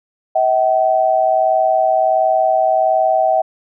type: tone pair together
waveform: sine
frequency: 641.6 / 763 Hz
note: E5 / G5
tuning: -47 / -47 cents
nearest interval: minor third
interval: 300 cents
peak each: -14 dBFS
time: 0.35-3.42 s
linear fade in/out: 10 ms
effects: none